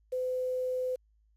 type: tone with quantisation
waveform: sine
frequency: 508 Hz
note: B4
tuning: 49 cents sharp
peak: -29 dBFS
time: 0.12-0.96 s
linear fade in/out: 10 ms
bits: 9
effects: added 53 Hz sine -64 dBFS peak until 1.36 s + resampled to 32000 Hz